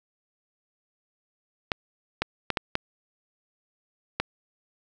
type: clicks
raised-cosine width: 0.3 ms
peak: -8 dBFS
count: 6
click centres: 1.718 / 2.22 / 2.503 / 2.572 / 2.754 / 4.2 s
effects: none